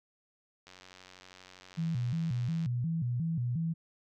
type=click train; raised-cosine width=0.2 ms; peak=-34 dBFS; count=185; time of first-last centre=0.67-2.659 s; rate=92.5 Hz
type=tone with vibrato; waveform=sine; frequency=141.6 Hz; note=C#3; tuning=37 cents sharp; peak=-29 dBFS; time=1.77-3.74 s; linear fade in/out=20 ms; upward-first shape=square; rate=2.8 Hz; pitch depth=260 cents each way
effects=none